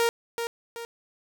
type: tone with echo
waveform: sawtooth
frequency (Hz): 466.2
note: A#4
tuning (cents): 0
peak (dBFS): -17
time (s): 0-0.09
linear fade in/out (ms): 0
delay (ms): 380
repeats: 2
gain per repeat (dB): -7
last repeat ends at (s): 0.85
effects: none